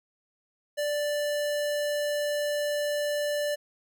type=tone; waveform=square; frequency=587.3 Hz; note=D5; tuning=in tune; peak=-27 dBFS; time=0.77-3.56 s; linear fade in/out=20 ms; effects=none